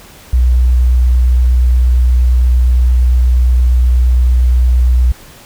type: tone with vibrato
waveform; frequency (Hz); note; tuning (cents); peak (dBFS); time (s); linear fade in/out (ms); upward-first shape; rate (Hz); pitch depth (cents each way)
sine; 61.74; B1; 0; -6; 0.33-5.12; 5; triangle; 8.6; 13
effects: pink hiss -38 dBFS RMS until 5.45 s